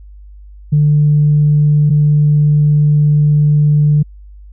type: tone pair in turn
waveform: sine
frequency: 148.6 / 148.6 Hz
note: D3 / D3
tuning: +21 / +21 cents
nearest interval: unison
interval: 0 cents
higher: neither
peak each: -6 dBFS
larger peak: neither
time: 0.72-1.9 / 1.9-4.03 s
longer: second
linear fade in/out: 10 ms
effects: tanh soft clip ceiling -2 dBFS + added 50 Hz sine -33 dBFS peak until 4.52 s